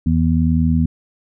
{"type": "harmonic tone", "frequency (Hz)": 80.8, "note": "E2", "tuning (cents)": -34, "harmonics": [1, 2, 3], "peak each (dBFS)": [-17, -17, -17], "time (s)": [0.06, 0.86], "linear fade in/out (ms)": 5, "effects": []}